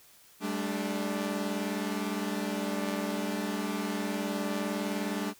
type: chord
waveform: sawtooth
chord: G suspended second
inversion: none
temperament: equal with one note detuned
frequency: 196 / 215.7 / 293.7 Hz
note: G3 / A3 / D4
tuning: 0 / -34 / 0 cents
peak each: -31 dBFS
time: 0.4-5.34 s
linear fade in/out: 50 ms
effects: white hiss -58 dBFS RMS until 5.39 s